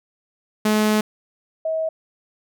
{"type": "tone pair in turn", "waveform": ["sawtooth", "sine"], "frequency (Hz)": [213.7, 640.4], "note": ["G#3", "D#5"], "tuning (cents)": [50, 50], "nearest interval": "octave + perfect fifth", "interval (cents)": 1900, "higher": "second", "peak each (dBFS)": [-12, -20], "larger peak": "first", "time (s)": [[0.65, 1.01], [1.65, 1.89]], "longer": "first", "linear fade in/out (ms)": 5, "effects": []}